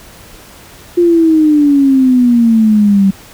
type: exponential sweep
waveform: sine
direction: down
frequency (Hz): 352.1 to 191.8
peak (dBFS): -5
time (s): 0.97-3.11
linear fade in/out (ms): 10
effects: pink hiss -37 dBFS RMS until 3.33 s